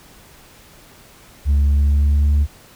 sine tone with pitch glide, 71.1 to 72.93 Hz, C#2 to D2, +45 to -12 cents, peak -9 dBFS, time 1.45-2.47 s, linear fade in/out 50 ms, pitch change +43 cents, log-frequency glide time 1.65-2.32 s, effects tanh soft clip ceiling -11 dBFS + pink hiss -46 dBFS RMS until 2.75 s

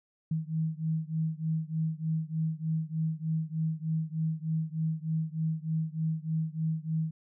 sine beating tone pair, 158.1 / 161.4 Hz, D#3 / E3, +28 / -36 cents, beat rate 3.3 Hz, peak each -31 / -32 dBFS, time 0.31-7.11 s, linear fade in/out 5 ms, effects none

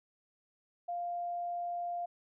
sine tone, 698.5 Hz, F5, in tune, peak -34 dBFS, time 0.88-2.06 s, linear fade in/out 10 ms, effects none

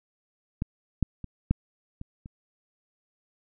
clicks, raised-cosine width 5 ms, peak -15 / -10 / -24 / -9 / -25 / -29 dBFS, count 6, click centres 0.621 / 1.027 / 1.243 / 1.51 / 2.014 / 2.259 s, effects none

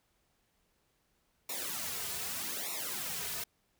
white noise with flanger, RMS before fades -38 dBFS, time 1.49-3.44 s, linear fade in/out 5 ms, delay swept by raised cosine 0.63 to 3.73 ms, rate 0.82 Hz, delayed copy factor -1, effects pink hiss -75 dBFS RMS until 3.79 s

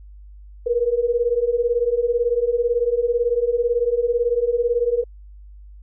sine beating tone pair, 466.2 / 484.2 Hz, A#4 / B4, 0 / -34 cents, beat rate 18 Hz, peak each -21 / -19 dBFS, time 0.66-5.04 s, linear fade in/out 10 ms, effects added 50 Hz sine -39 dBFS peak until 5.82 s

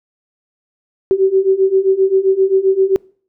sine beating tone pair, 379.4 / 387 Hz, F#4 / G4, +43 / -22 cents, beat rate 7.6 Hz, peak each -14 / -12 dBFS, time 1.11-2.96 s, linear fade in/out 0 ms, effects noise-tail reverb RT60 0.5 s tail -26 dB re dry

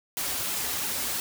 white noise with flanger, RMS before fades -30 dBFS, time 0.17-1.2 s, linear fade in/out 0 ms, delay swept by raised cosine 1.7 to 6.2 ms, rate 2.9 Hz, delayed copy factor -0.75, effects none

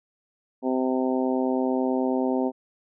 harmonic tone, 129.3 Hz, C3, 20 cents flat, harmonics 2 / 3 / 4 / 5 / 6 / 7, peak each -24 / -28 / -30 / -32 / -34 / -35 dBFS, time 0.62-2.52 s, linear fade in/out 50 ms, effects none

